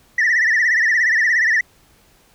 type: tone with vibrato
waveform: sine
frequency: 1864.7 Hz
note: A#6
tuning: in tune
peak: -11 dBFS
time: 0.18-1.61 s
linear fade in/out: 5 ms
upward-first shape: triangle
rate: 17 Hz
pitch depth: 150 cents each way
effects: tanh soft clip ceiling -11 dBFS + pink hiss -54 dBFS RMS until 2.34 s